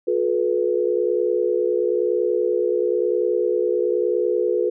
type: tone cluster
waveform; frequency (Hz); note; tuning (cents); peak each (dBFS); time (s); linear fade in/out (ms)
sine; 358.4 / 428.2 / 489.2; F4 / A4 / B4; +45 / -47 / -16; -22; 0.07-4.7; 10
effects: none